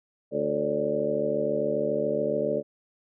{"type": "harmonic tone with a mistuned harmonic", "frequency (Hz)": 73.42, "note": "D2", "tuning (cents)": 0, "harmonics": [2, 3, 4, 5, 6, 7, 8], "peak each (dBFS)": [-39, -34, -35, -34, -29, -32, -28], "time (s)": [0.31, 2.63], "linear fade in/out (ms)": 50, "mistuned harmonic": 7, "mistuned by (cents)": 86, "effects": []}